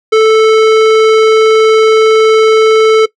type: tone with tanh clipping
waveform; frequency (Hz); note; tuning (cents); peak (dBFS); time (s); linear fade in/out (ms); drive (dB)
sine; 439.2; A4; -3; -5; 0.12-3.06; 10; 18
effects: noise-tail reverb RT60 0.1 s tail -20 dB re dry